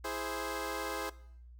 15% pulse chord, E augmented, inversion none, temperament equal, 329.6 / 415.3 / 523.3 Hz, E4 / G#4 / B#4, 0 / 0 / 0 cents, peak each -35 / -33 / -33 dBFS, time 0.04-1.1 s, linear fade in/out 10 ms, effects noise-tail reverb RT60 0.7 s tail -20 dB re dry + added 60 Hz sine -50 dBFS peak until 1.59 s

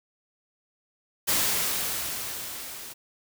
white noise with level ramp, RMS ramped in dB -23 to -41 dBFS, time 1.27-2.94 s, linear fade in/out 20 ms, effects none

